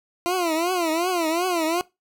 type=tone with vibrato; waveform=20% pulse; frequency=341.7 Hz; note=F4; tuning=38 cents flat; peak=-16 dBFS; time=0.26-1.81 s; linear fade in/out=0 ms; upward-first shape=triangle; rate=2.7 Hz; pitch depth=170 cents each way; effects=noise-tail reverb RT60 0.2 s tail -20 dB re dry